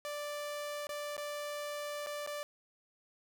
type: tone with dropouts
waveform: sawtooth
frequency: 587.3 Hz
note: D5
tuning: in tune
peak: -34 dBFS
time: 0.05-2.43 s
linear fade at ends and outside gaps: 0 ms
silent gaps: 0.869-0.892 / 1.167-1.179 / 2.063-2.07 / 2.264-2.274 s
effects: none